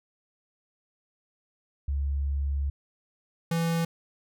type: tone pair in turn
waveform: sine / square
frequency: 70 / 166.49 Hz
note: C#2 / E3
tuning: +18 / +18 cents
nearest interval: octave + minor third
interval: 1500 cents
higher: second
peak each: -25 dBFS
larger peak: neither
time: 1.88-2.7 / 3.51-3.85 s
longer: first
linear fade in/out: 5 ms
effects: none